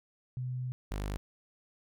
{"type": "tone pair in turn", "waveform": ["sine", "sawtooth"], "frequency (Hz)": [126.4, 50.16], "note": ["B2", "G1"], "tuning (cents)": [41, 41], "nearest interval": "octave + major third", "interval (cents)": 1600, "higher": "first", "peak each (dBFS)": [-33, -30], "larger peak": "second", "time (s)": [[0.37, 0.72], [0.91, 1.17]], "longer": "first", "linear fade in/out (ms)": 0, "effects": []}